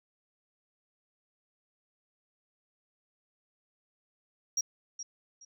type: tone with echo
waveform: sine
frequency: 5660 Hz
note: F8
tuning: 22 cents sharp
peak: -24 dBFS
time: 4.57-4.61 s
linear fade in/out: 5 ms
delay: 420 ms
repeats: 2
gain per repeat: -13 dB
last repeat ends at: 5.45 s
effects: tanh soft clip ceiling -25 dBFS